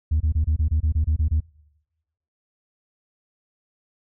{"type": "tone bursts", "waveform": "sine", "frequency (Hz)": 77.5, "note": "D#2", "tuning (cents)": -6, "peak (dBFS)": -15, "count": 11, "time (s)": [0.11, 1.404], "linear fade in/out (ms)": 10, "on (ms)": 94, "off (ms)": 26, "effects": ["noise-tail reverb RT60 1.0 s tail -26 dB re dry", "tanh soft clip ceiling -15 dBFS"]}